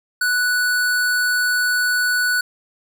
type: tone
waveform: square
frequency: 1480 Hz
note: F#6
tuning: in tune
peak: -17 dBFS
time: 0.21-2.41 s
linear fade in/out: 5 ms
effects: 9-bit